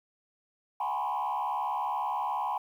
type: tone with frequency modulation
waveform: sine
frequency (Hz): 906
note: A#5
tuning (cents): -50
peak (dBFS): -27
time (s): 0.8-2.58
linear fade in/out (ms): 5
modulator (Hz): 71.3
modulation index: 2.1
effects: tanh soft clip ceiling -25 dBFS + 10-bit